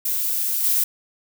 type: noise with level steps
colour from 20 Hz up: violet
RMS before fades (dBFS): -23 / -19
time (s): 0.05-0.84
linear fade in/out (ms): 5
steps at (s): 0.64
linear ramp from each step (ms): 2
effects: none